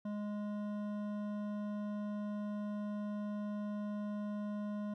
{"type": "tone with hard clipping", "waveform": "sine", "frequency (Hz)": 207.7, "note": "G#3", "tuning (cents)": 0, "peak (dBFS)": -39, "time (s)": [0.05, 4.94], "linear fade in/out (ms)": 5, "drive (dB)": 11, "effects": []}